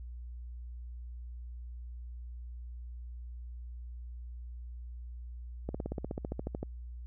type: slowing click train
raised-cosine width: 2 ms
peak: -22 dBFS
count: 15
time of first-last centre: 5.69-6.63 s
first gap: 55 ms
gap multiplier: 1.03
effects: added 60 Hz sine -41 dBFS peak until 7.06 s